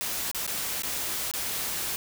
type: noise with dropouts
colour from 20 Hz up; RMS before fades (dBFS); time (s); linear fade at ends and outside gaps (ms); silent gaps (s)
white; -31; 0.01-1.96; 0; 0.314-0.347 / 0.465-0.476 / 0.821-0.834 / 1.314-1.337
effects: none